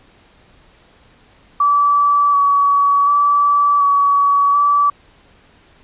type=tone with vibrato; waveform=sine; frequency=1144 Hz; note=D6; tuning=46 cents flat; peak=-10 dBFS; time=1.6-4.9 s; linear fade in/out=5 ms; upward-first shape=square; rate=0.68 Hz; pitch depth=16 cents each way; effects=pink hiss -50 dBFS RMS until 5.83 s + resampled to 8000 Hz